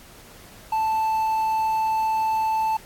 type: tone with quantisation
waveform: triangle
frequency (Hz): 880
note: A5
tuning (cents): 0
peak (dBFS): -18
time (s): 0.72-2.77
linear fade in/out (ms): 5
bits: 8
effects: pink hiss -47 dBFS RMS until 2.85 s + AAC 64 kbps